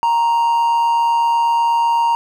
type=tone with amplitude modulation; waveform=triangle; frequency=932.3 Hz; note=A#5; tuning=in tune; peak=-9 dBFS; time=0.03-2.15 s; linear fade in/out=0 ms; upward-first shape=sine; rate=148 Hz; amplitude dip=35%; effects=none